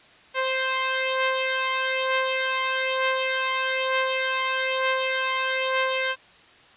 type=beating tone pair; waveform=10% pulse; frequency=523.3 / 524.4 Hz; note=C5 / C5; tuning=0 / +4 cents; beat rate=1.1 Hz; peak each=-15 / -21 dBFS; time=0.34-6.16 s; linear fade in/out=50 ms; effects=white hiss -52 dBFS RMS until 6.76 s + resampled to 8000 Hz